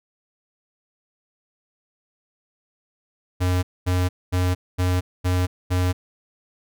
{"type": "tone bursts", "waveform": "square", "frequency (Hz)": 90.6, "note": "F#2", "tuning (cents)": -36, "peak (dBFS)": -19, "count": 6, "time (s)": [3.4, 5.93], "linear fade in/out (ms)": 20, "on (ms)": 230, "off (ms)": 230, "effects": []}